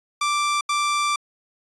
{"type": "tone bursts at uneven times", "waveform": "sawtooth", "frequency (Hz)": 1174.7, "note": "D6", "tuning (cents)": 0, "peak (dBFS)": -16, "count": 2, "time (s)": [[0.21, 0.61], [0.69, 1.16]], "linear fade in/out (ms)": 5, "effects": ["resampled to 22050 Hz"]}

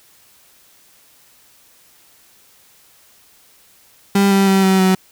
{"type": "tone with pitch steps", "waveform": "35% pulse", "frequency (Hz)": [198.4, 195.67, 192.97, 190.32, 187.7], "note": ["G3", "G3", "G3", "F#3", "F#3"], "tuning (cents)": [21, -3, -27, 49, 25], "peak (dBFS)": -9, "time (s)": [4.15, 4.95], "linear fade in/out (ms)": 5, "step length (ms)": 160, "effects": ["white hiss -51 dBFS RMS until 5.11 s"]}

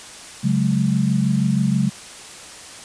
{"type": "chord", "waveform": "sine", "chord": "C# suspended fourth", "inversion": "none", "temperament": "equal with one note detuned", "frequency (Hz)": [138.59, 185, 211.2], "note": ["C#3", "F#3", "G#3"], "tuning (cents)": [0, 0, 29], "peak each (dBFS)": -20, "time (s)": [0.43, 1.9], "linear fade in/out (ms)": 20, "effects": ["white hiss -38 dBFS RMS until 2.84 s", "resampled to 22050 Hz"]}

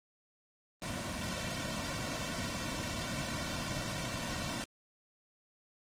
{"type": "noise with comb filter", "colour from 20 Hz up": "pink", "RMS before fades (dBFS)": -37, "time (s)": [0.82, 4.64], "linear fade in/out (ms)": 0, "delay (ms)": 2.4, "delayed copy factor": -0.85, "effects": ["low-pass 8000 Hz 12 dB/octave", "Opus 24 kbps"]}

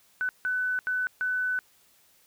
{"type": "tone bursts at uneven times", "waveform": "sine", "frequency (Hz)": 1500, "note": "F#6", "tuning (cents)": 23, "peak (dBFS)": -25, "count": 4, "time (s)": [[0.21, 0.29], [0.45, 0.79], [0.87, 1.07], [1.21, 1.59]], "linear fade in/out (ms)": 0, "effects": ["white hiss -62 dBFS RMS until 2.26 s"]}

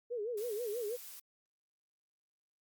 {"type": "tone with vibrato", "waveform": "sine", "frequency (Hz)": 448.4, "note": "A4", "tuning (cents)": 33, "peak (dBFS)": -35, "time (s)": [0.1, 0.97], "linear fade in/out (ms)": 20, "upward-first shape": "sine", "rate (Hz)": 6.2, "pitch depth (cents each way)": 170}
{"type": "noise", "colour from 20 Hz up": "blue", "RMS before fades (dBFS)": -49, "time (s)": [0.37, 1.2], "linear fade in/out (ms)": 10}
{"effects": ["Opus 48 kbps"]}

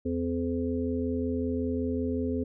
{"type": "harmonic tone", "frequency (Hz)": 85.4, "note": "F2", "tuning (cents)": -38, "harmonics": [1, 3, 5, 6], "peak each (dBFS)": [-34, -29, -33, -38], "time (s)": [0.05, 2.44], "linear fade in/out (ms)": 10, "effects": []}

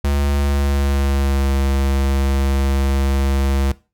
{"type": "tone with pitch glide", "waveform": "square", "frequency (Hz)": [70.8, 68.23], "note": ["C#2", "C#2"], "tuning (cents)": [37, -27], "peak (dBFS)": -16, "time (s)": [0.04, 3.72], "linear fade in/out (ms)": 5, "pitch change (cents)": -64, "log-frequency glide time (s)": [0.37, 1.51], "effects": ["noise-tail reverb RT60 0.3 s tail -19 dB re dry"]}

